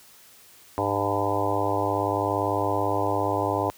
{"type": "harmonic tone with a mistuned harmonic", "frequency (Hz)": 100.7, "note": "G2", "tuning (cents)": 47, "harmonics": [1, 3, 4, 5, 6, 7, 8, 9, 10], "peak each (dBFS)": [-31, -31, -31, -31, -31, -31, -31, -31, -31], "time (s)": [0.78, 3.7], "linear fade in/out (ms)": 0, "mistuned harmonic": 8, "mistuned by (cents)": 49, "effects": ["white hiss -52 dBFS RMS until 3.77 s", "high-pass 60 Hz 12 dB/octave"]}